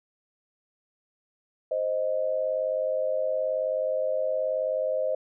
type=tone pair together; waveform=sine; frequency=523.3 / 622.3 Hz; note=C5 / D#5; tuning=0 / 0 cents; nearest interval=minor third; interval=300 cents; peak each=-27 dBFS; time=1.71-5.15 s; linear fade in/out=5 ms; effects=none